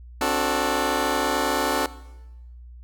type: chord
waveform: 15% pulse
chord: D dominant seventh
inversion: third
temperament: just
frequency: 264.3 / 293.7 / 367.1 / 440.5 Hz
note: C4 / D4 / F#4 / A4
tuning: +18 / 0 / -14 / +2 cents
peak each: -21 dBFS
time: 0.21-1.86 s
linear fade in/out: 2 ms
effects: noise-tail reverb RT60 1.0 s tail -18 dB re dry + added 60 Hz sine -40 dBFS peak until 2.83 s